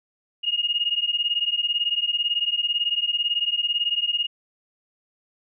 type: beating tone pair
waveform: sine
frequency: 2849 / 2867 Hz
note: F7 / F7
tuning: +34 / +45 cents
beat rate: 18 Hz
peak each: -24 dBFS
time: 0.43-4.27 s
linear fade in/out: 20 ms
effects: none